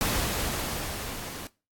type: noise with level ramp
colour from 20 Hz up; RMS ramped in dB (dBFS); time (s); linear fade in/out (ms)
pink; -26 to -39; 0.01-1.47; 0
effects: noise-tail reverb RT60 0.3 s tail -21 dB re dry + AAC 64 kbps